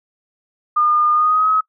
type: tone with pitch glide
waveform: sine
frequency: 1214 to 1275.8 Hz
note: D#6 to D#6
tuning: -43 to +43 cents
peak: -12 dBFS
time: 0.76-1.61 s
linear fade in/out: 10 ms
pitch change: +86 cents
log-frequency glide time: 1.12-1.49 s
effects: noise-tail reverb RT60 0.1 s tail -24 dB re dry